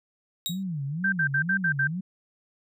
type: tone with exponential decay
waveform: sawtooth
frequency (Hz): 3800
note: A#7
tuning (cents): +33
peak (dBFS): -21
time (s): 0.46-0.63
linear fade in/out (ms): 0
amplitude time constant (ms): 35
type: tone with vibrato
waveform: sine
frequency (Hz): 163.1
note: E3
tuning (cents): -18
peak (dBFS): -28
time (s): 0.49-2.01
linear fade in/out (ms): 10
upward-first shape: sine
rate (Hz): 2.1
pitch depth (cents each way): 300
type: tone bursts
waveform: sine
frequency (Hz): 1568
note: G6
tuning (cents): 0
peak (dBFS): -21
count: 6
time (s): 1.04-1.873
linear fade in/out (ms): 5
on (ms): 83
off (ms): 67
effects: none